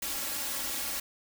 white noise with comb filter, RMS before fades -34 dBFS, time 0.02-1 s, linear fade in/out 5 ms, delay 3.6 ms, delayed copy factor +0.75, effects none

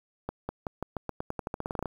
accelerating click train, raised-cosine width 1 ms, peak -18 dBFS, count 18, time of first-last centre 0.29-1.857 s, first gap 200 ms, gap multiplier 0.89, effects 8-bit

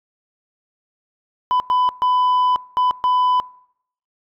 sine tone bursts at uneven times, 1000 Hz, B5, 21 cents sharp, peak -11 dBFS, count 5, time 1.51-1.6 / 1.7-1.89 / 2.02-2.56 / 2.77-2.91 / 3.04-3.4 s, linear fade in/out 0 ms, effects noise-tail reverb RT60 0.7 s tail -24 dB re dry + tanh soft clip ceiling -13 dBFS

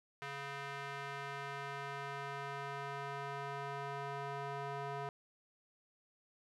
square tone with band-pass filter sweep, 140 Hz, C#3, 18 cents sharp, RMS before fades -43 dBFS, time 0.22-5.09 s, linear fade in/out 0 ms, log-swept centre 1700 to 890 Hz, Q 1.1, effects none

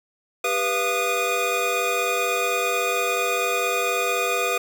square tone cluster, 394.9 / 491.2 / 685 / 1229 / 2465 Hz, G4 / B4 / F5 / D#6 / D#7, +13 / -9 / -34 / -22 / -17 cents, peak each -31 / -27 / -30 / -28 / -27 dBFS, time 0.44-4.58 s, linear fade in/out 5 ms, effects 9-bit

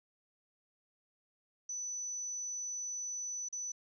sine tone with dropouts, 5980 Hz, F#8, 17 cents sharp, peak -37 dBFS, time 1.69-3.72 s, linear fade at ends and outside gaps 5 ms, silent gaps 3.487-3.526 s, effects none

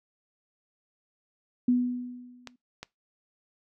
sine tone with exponential decay, 246.9 Hz, B3, in tune, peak -18 dBFS, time 1.68-2.56 s, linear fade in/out 5 ms, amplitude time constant 190 ms
clicks, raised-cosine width 0.2 ms, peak -21 dBFS, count 2, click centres 2.473 / 2.83 s
effects noise-tail reverb RT60 0.2 s tail -22 dB re dry

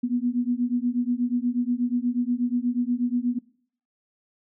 sine beating tone pair, 240 / 248.3 Hz, B3 / B3, -49 / +9 cents, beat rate 8.3 Hz, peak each -25 dBFS, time 0.03-3.39 s, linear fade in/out 10 ms, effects noise-tail reverb RT60 0.6 s tail -23 dB re dry

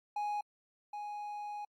triangle tone pair in turn, 830.6 / 830.6 Hz, G#5 / G#5, 0 / 0 cents, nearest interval unison, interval 0 cents, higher neither, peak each -31 / -37 dBFS, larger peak first, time 0.16-0.41 / 0.93-1.65 s, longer second, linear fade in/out 5 ms, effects AAC 64 kbps

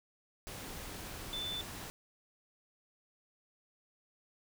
sine tone in noise, 3520 Hz, A7, in tune, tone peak -37 dBFS, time 1.33-1.61 s, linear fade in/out 0 ms, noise pink, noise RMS -45 dBFS, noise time 0.47-1.9 s, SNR +5 dB, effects none

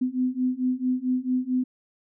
sine beating tone pair, 251.6 / 256.1 Hz, B3 / C4, +32 / -37 cents, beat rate 4.5 Hz, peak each -26 / -25 dBFS, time 0.01-1.64 s, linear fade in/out 10 ms, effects none

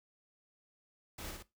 pink noise with echo, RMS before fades -45 dBFS, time 1.18-1.31 s, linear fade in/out 5 ms, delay 58 ms, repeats 2, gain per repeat -3 dB, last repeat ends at 1.426 s, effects noise-tail reverb RT60 0.2 s tail -17 dB re dry

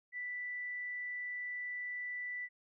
sine tone, 1975.5 Hz, B6, in tune, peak -38 dBFS, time 0.12-2.49 s, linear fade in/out 50 ms, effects none

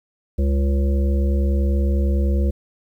harmonic tone with a mistuned harmonic, 69.3 Hz, C#2, in tune, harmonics 1 / 3 / 5 / 7 / 8, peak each -16 / -26 / -30 / -33 / -34 dBFS, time 0.38-2.51 s, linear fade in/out 10 ms, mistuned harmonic 3, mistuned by -39 cents, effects 9-bit

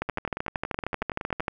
two click trains, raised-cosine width 0.5 ms, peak -12 / -16 dBFS, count 20 / 15, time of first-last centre 0.02-1.482 / 0.09-1.398 s, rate 13 / 10.7 Hz, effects none

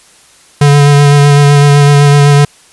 square tone with vibrato, 143.8 Hz, D3, 36 cents flat, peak -3 dBFS, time 0.61-2.45 s, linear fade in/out 5 ms, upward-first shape sine, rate 7.9 Hz, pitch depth 18 cents each way, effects white hiss -42 dBFS RMS until 2.72 s + resampled to 24000 Hz

